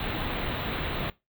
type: band-stop noise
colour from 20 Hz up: pink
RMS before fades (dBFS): -31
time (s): 0-1.1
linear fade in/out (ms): 2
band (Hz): 4000 to 16000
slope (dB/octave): 96
effects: noise-tail reverb RT60 0.2 s tail -19 dB re dry